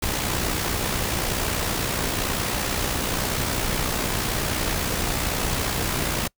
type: noise with amplitude modulation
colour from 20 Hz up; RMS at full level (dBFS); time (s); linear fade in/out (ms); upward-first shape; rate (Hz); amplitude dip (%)
pink; -23; 0.02-6.28; 10; sine; 61; 45
effects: noise-tail reverb RT60 0.1 s tail -25 dB re dry